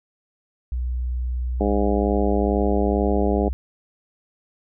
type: tone with pitch glide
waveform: sine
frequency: 61.74 to 64.66 Hz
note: B1 to C2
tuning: 0 to -20 cents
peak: -22 dBFS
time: 0.72-3.53 s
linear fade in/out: 0 ms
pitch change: +80 cents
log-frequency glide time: 1.53-3.3 s
type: harmonic tone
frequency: 102.2 Hz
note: G#2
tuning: 27 cents flat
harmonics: 2 / 3 / 4 / 5 / 6 / 7 / 8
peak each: -24 / -25 / -24 / -28 / -29 / -29 / -33 dBFS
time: 1.6-3.49 s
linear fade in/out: 10 ms
effects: none